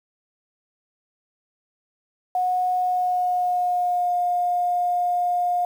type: tone with pitch glide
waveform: sine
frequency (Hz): 730 to 710.9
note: F#5 to F5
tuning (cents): -24 to +31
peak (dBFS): -19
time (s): 2.35-5.65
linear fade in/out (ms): 2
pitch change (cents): -45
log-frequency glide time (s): 2.75-4.14
effects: 8-bit